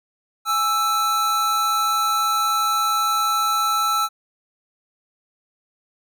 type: tone pair together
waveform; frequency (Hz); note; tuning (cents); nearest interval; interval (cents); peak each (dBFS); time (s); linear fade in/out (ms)
square; 830.6 / 1321.3; G#5 / E6; 0 / +4; minor sixth; 804; -29 / -19; 0.45-4.09; 50
effects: none